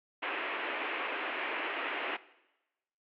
white band-pass noise, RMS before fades -36 dBFS, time 0.22-2.17 s, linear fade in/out 10 ms, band 280 to 2800 Hz, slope 48 dB/octave, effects noise-tail reverb RT60 1.0 s tail -19 dB re dry + AAC 64 kbps

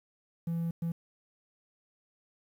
triangle tone bursts at uneven times, 167.5 Hz, E3, 28 cents sharp, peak -27 dBFS, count 2, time 0.47-0.71 / 0.82-0.92 s, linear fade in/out 5 ms, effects tanh soft clip ceiling -23 dBFS + 10-bit

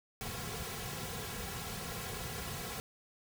pink noise with comb filter, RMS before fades -41 dBFS, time 0.21-2.8 s, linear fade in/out 0 ms, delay 3.3 ms, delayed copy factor -0.85, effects none

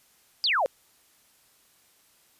sine exponential sweep, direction down, 5060 to 488.5 Hz, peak -21 dBFS, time 0.44-0.66 s, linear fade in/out 0 ms, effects white hiss -62 dBFS RMS until 2.39 s + resampled to 32000 Hz

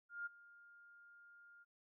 sine tone with ADSR envelope, 1409 Hz, F6, 15 cents sharp, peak -40 dBFS, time 0.09-1.65 s, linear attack 170 ms, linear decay 18 ms, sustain -20 dB, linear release 29 ms, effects none

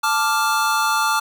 square chord, D minor, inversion second, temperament equal, 880 / 1174.7 / 1396.9 Hz, A5 / D6 / F6, 0 / 0 / 0 cents, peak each -22 dBFS, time 0.03-1.2 s, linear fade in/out 10 ms, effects none

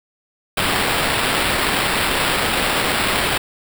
white noise with sample-and-hold, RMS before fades -19 dBFS, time 0.57-3.38 s, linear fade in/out 5 ms, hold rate 6300 Hz, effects none

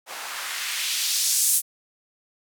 blue noise with band-pass filter sweep, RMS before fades -25 dBFS, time 0.06-1.62 s, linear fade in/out 50 ms, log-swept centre 720 to 10000 Hz, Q 1.2, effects none

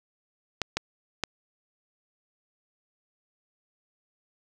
clicks, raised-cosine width 0.2 ms, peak -9 dBFS, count 3, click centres 0.617 / 0.77 / 1.237 s, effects none

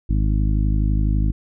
harmonic tone, 52 Hz, G#1, 3 cents sharp, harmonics 1 / 2 / 3 / 4 / 5 / 6, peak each -17 / -23 / -27 / -29 / -31 / -33 dBFS, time 0.09-1.32 s, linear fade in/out 10 ms, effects none

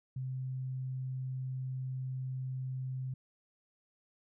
sine tone, 130 Hz, C3, 11 cents flat, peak -35 dBFS, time 0.16-3.14 s, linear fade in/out 5 ms, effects none

